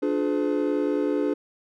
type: chord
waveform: triangle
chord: D diminished seventh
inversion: none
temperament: just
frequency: 293.7 / 352.4 / 422.9 / 507.5 Hz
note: D4 / F4 / Ab4 / Cb5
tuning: 0 / +16 / +31 / +47 cents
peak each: -23 / -28 / -25 / -28 dBFS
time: 0.02-1.34 s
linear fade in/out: 10 ms
effects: none